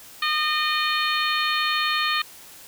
harmonic tone, 611 Hz, D#5, 32 cents flat, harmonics 2 / 3 / 4 / 5 / 6 / 7, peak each -25 / -27 / -28 / -29 / -30 / -30 dBFS, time 0.22-2.22 s, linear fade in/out 5 ms, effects white hiss -45 dBFS RMS until 2.67 s

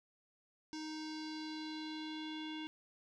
square tone with low-pass filter sweep, 311.1 Hz, D#4, in tune, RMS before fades -44 dBFS, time 0.73-2.67 s, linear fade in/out 0 ms, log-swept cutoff 5400 to 3200 Hz, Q 4.4, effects none

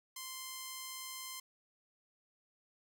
5% pulse tone, 1043 Hz, C6, 6 cents flat, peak -31 dBFS, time 0.16-1.4 s, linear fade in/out 5 ms, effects none

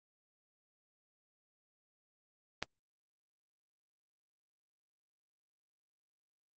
click, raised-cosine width 0.2 ms, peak -15 dBFS, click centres 2.626 s, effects low-pass 6000 Hz 12 dB/octave + Opus 32 kbps

